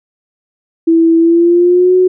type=tone with pitch glide; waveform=sine; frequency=329.6 to 367.8 Hz; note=E4 to F#4; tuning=0 to -10 cents; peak=-5 dBFS; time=0.87-2.08 s; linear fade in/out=10 ms; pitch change=+190 cents; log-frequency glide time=1.18-1.95 s; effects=none